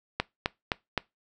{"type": "click train", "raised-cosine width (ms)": 0.3, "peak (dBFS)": -9, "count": 4, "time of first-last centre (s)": [0.2, 0.977], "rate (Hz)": 3.86, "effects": ["noise-tail reverb RT60 0.2 s tail -22 dB re dry"]}